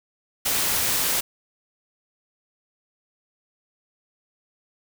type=noise; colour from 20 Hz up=white; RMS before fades=-23 dBFS; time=0.45-1.21 s; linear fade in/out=10 ms; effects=none